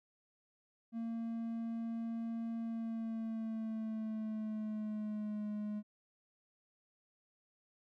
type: tone with pitch glide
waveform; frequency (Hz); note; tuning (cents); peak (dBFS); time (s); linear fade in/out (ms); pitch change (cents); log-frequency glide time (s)
triangle; 228.9 to 209.9; A#3 to G#3; -31 to +19; -35; 0.92-5.83; 50; -150; 2.57-5.48
effects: none